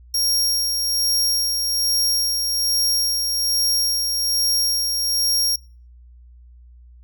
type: tone with tremolo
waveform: sawtooth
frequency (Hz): 5580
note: F8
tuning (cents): -2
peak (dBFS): -14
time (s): 0.14-5.56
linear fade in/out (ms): 5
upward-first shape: sine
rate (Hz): 1.2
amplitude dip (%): 35
effects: noise-tail reverb RT60 0.4 s tail -26 dB re dry + added 60 Hz sine -43 dBFS peak until 7.03 s